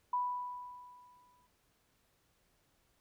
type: tone with exponential decay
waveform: sine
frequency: 987.8 Hz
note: B5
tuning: in tune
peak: -29 dBFS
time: 0.13-1.47 s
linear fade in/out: 5 ms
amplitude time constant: 290 ms
effects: pink hiss -74 dBFS RMS until 3 s